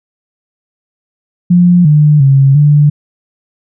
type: tone with pitch steps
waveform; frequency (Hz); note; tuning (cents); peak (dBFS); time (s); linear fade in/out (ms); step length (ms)
sine; 176.6 / 149.8 / 136.6 / 147.2; F3 / D3 / C#3 / D3; +20 / +35 / -25 / +4; -3; 1.5-2.9; 10; 350
effects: none